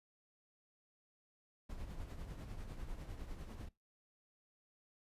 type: noise with tremolo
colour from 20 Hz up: brown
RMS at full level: -44 dBFS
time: 1.69-3.69 s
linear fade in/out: 10 ms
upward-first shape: triangle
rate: 10 Hz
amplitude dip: 60%
effects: noise-tail reverb RT60 0.2 s tail -20 dB re dry + resampled to 32000 Hz